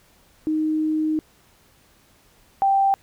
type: tone pair in turn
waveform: sine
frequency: 311.1 / 783.9 Hz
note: D#4 / G5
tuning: 0 / 0 cents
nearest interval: octave + major third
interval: 1600 cents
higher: second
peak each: -19 / -15 dBFS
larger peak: second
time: 0.47-1.19 / 2.62-2.94 s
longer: first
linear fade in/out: 0 ms
effects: pink hiss -57 dBFS RMS until 3.02 s